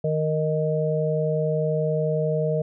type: harmonic tone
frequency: 155.2 Hz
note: D#3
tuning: 4 cents flat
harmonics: 1 / 3 / 4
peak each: -24 / -25 / -26 dBFS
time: 0.04-2.62 s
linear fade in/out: 5 ms
effects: none